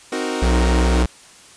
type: chord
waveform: sawtooth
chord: C half-diminished seventh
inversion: none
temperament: equal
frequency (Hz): 261.6 / 311.1 / 370 / 466.2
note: C4 / Eb4 / Gb4 / Bb4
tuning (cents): 0 / 0 / 0 / 0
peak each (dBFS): -23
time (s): 0.12-1.03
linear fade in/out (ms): 5
type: tone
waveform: square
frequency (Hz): 61.3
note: B1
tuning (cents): -12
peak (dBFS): -15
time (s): 0.42-1.06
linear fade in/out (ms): 5
effects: white hiss -45 dBFS RMS until 1.56 s + resampled to 22050 Hz